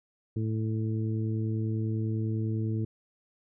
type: harmonic tone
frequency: 110 Hz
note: A2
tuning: in tune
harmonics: 1 / 2 / 3 / 4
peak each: -28 / -35 / -36 / -43 dBFS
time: 0.36-2.85 s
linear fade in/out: 5 ms
effects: none